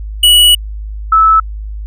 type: tone pair in turn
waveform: square / sine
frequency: 2935 / 1307.4 Hz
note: F#7 / E6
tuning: -15 / -15 cents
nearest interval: octave + major second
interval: 1400 cents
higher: first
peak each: -4 dBFS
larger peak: neither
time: 0.23-0.55 / 1.12-1.4 s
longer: first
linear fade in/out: 5 ms
effects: added 52 Hz sine -20 dBFS peak until 1.86 s